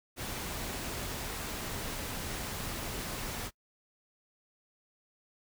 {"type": "noise", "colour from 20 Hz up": "pink", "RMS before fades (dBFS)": -38, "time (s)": [0.16, 3.51], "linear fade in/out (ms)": 50, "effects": ["noise-tail reverb RT60 0.1 s tail -23 dB re dry"]}